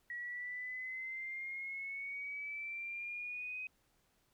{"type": "exponential sweep", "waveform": "sine", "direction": "up", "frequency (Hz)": [1916, 2522], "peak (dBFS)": -40, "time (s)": [0.1, 3.67], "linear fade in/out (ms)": 2, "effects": ["pink hiss -75 dBFS RMS until 4.33 s"]}